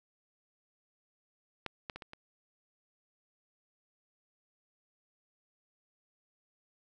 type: clicks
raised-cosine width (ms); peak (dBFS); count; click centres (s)
0.3; -20 / -22 / -27 / -29 / -30; 5; 1.663 / 1.898 / 1.96 / 2.022 / 2.134
effects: none